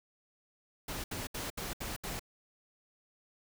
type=noise bursts; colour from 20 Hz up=pink; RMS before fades=-39 dBFS; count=6; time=0.88-2.195 s; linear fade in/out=5 ms; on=160 ms; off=71 ms; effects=none